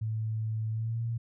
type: tone with pitch glide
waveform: sine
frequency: 110 to 115.8 Hz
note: A2 to A#2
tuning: 0 to -11 cents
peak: -29 dBFS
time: 0.01-1.18 s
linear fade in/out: 10 ms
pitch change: +89 cents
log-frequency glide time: 0.71-1.02 s
effects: none